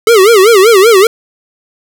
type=tone with vibrato; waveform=square; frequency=419.1 Hz; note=G#4; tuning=16 cents sharp; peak=-3 dBFS; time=0.07-1.07 s; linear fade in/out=2 ms; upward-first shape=sine; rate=5.2 Hz; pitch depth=210 cents each way; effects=none